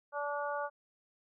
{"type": "harmonic tone", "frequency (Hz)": 289.3, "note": "D4", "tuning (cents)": -26, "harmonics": [2, 3, 4, 5], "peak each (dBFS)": [-37, -39, -40, -41], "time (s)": [0.12, 0.7], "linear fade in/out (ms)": 50, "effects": []}